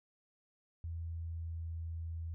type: tone with pitch glide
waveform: sine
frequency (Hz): 83.2 to 82.48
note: E2 to E2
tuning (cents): +17 to +2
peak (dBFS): -38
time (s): 0.84-2.34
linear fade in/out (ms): 0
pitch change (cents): -15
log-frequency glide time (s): 0.95-1.66
effects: none